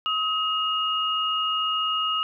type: tone pair together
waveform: sine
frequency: 1267.9 / 2857 Hz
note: D#6 / F7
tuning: +32 / +39 cents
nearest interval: octave + major second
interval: 1407 cents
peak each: -25 dBFS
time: 0.06-2.23 s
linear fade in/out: 0 ms
effects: none